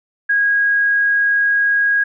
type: tone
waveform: sine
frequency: 1643 Hz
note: G#6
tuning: 19 cents flat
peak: -12 dBFS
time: 0.29-2.04 s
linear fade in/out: 10 ms
effects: none